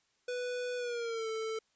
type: tone with pitch glide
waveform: square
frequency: 493.9 to 442.6 Hz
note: B4 to A4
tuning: 0 to +10 cents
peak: -35 dBFS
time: 0.28-1.59 s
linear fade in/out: 5 ms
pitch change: -190 cents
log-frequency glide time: 0.77-1.28 s
effects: white hiss -74 dBFS RMS until 1.75 s + resampled to 16000 Hz